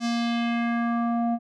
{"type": "tone with low-pass filter sweep", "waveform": "square", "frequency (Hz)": 234.6, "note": "A#3", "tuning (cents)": 11, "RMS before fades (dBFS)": -25, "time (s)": [0, 1.39], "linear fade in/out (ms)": 50, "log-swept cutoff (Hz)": [6000, 640], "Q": 2, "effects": []}